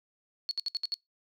sine tone bursts, 4372 Hz, C#8, 25 cents flat, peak -28 dBFS, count 6, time 0.49-0.941 s, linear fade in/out 0 ms, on 21 ms, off 65 ms, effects noise-tail reverb RT60 0.2 s tail -26 dB re dry

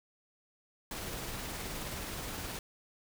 pink noise with tremolo, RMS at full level -39 dBFS, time 0.91-2.59 s, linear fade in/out 2 ms, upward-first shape triangle, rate 19 Hz, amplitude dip 25%, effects none

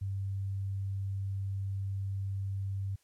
sine tone, 97.7 Hz, G2, 5 cents flat, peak -32 dBFS, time 0.01-2.96 s, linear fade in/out 10 ms, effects white hiss -71 dBFS RMS until 3.03 s + low-pass 12000 Hz 12 dB/octave

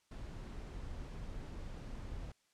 brown noise, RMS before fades -45 dBFS, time 0.11-2.32 s, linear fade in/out 5 ms, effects white hiss -75 dBFS RMS until 2.53 s + low-pass 8000 Hz 12 dB/octave

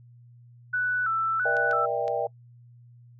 sine tone with vibrato, 1404 Hz, F6, 9 cents sharp, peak -23 dBFS, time 0.73-1.86 s, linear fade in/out 10 ms, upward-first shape square, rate 1.5 Hz, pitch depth 97 cents each way
sine chord, E half-diminished seventh, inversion second, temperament just, 474.7 / 593.3 / 659.3 / 791.1 Hz, Bb4 / D5 / E5 / G5, +31 / +18 / 0 / +16 cents, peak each -30 dBFS, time 1.45-2.27 s, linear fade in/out 5 ms
clicks, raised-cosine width 0.2 ms, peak -25 dBFS, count 3, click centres 1.568 / 1.712 / 2.08 s
effects noise-tail reverb RT60 0.1 s tail -25 dB re dry + added 120 Hz sine -49 dBFS peak until 3.19 s

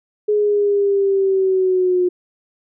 sine linear sweep, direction down, 420.9 to 358 Hz, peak -13 dBFS, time 0.28-2.09 s, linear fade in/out 10 ms, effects none

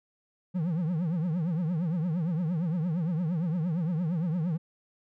triangle tone with vibrato, 168.1 Hz, E3, 34 cents sharp, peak -24 dBFS, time 0.54-4.58 s, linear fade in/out 20 ms, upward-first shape triangle, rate 8.7 Hz, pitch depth 210 cents each way, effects none

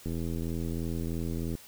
click train, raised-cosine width 3 ms, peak -22 dBFS, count 125, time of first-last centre 0.06-1.552 s, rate 83.1 Hz, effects white hiss -52 dBFS RMS until 1.67 s

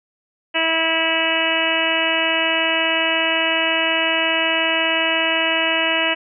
harmonic tone, 325.5 Hz, E4, 22 cents flat, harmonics 1 / 2 / 3 / 4 / 5 / 6 / 7 / 8 / 9, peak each -28 / -24 / -27 / -31 / -26 / -25 / -26 / -23 / -22 dBFS, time 0.54-6.15 s, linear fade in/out 20 ms, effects none

